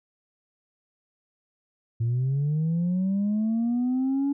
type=linear sweep; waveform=sine; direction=up; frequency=112.5 to 283.9 Hz; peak=-20 dBFS; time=2-4.33 s; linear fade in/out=10 ms; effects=tanh soft clip ceiling -20 dBFS